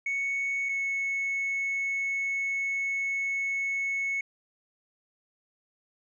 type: tone pair in turn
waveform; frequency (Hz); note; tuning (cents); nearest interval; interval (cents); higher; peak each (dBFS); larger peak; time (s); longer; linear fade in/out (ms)
sine; 2217 / 2202; C#7 / C#7; 0 / -12; unison; 12; first; -25; neither; 0.06-0.69 / 0.69-4.21; second; 5
effects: tanh soft clip ceiling -25 dBFS

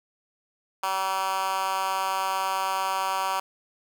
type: tone with high-pass filter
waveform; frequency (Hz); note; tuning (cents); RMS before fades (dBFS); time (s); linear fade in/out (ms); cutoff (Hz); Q
10% pulse; 191.1; G3; -44; -27; 0.83-3.4; 5; 950; 2.2
effects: none

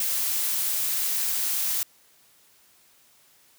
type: noise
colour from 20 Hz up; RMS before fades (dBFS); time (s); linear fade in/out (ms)
blue; -26; 0-1.83; 2
effects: white hiss -59 dBFS RMS until 3.58 s + high-pass 60 Hz 12 dB/octave

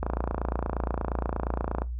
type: click train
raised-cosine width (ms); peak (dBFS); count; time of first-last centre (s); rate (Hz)
1; -14; 52; 0.03-1.819; 28.5
effects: noise-tail reverb RT60 0.2 s tail -19 dB re dry + added 60 Hz sine -30 dBFS peak until 1.99 s

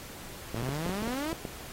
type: clicks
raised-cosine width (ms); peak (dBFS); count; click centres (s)
2; -21; 9; 0.545 / 0.624 / 0.69 / 0.864 / 0.894 / 1.023 / 1.076 / 1.329 / 1.452
type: exponential sweep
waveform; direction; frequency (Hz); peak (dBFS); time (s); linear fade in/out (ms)
sawtooth; up; 110 to 338.6; -28; 0.55-1.33; 10
effects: pink hiss -45 dBFS RMS until 1.72 s + AAC 48 kbps

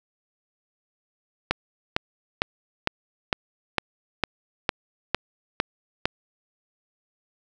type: click train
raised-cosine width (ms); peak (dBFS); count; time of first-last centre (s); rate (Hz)
0.3; -4; 11; 1.51-6.055; 2.2
effects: none

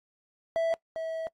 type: tone pair in turn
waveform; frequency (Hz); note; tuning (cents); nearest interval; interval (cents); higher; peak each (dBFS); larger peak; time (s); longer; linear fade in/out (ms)
triangle; 659.3 / 648.7; E5 / E5; 0 / -28; unison; 28; first; -22 / -29; first; 0.56-0.74 / 0.96-1.27; second; 0
effects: noise-tail reverb RT60 0.1 s tail -22 dB re dry + AAC 32 kbps

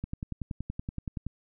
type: click train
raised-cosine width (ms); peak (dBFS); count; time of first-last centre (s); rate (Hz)
5; -21; 14; 0.04-1.266; 10.6
effects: none

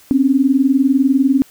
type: tone pair together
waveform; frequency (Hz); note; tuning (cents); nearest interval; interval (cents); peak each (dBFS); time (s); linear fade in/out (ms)
sine; 259.8 / 279.8; C4 / C#4; -12 / +16; minor second; 128; -13; 0.11-1.42; 0
effects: white hiss -47 dBFS RMS until 1.5 s

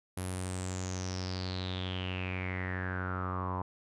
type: tone with low-pass filter sweep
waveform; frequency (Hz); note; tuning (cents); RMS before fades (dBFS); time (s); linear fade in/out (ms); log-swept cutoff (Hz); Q
sawtooth; 92.2; F#2; -6; -36; 0.17-3.62; 5; 11000 to 970; 8.1
effects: none

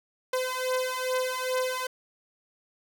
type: beating tone pair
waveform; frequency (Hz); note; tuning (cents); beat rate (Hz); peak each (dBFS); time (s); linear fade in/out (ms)
sawtooth; 510 / 512.4; C5 / C5; -44 / -36; 2.4; -26; 0.33-1.87; 5
effects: none

